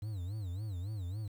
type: tone with vibrato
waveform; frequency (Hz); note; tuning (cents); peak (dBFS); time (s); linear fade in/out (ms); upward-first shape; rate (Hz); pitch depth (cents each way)
triangle; 97.7; G2; -5; -34; 0.02-1.28; 5; sine; 3.6; 210
effects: 10-bit